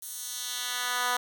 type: tone with high-pass filter sweep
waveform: 10% pulse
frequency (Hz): 246.9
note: B3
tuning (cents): 0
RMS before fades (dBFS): -32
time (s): 0.02-1.17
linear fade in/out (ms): 5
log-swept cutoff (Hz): 9900 to 910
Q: 0.91
effects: none